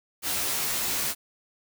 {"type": "noise with comb filter", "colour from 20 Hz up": "white", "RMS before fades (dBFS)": -28, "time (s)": [0.22, 1.15], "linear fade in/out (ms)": 50, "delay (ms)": 14, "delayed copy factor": 0.75, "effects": []}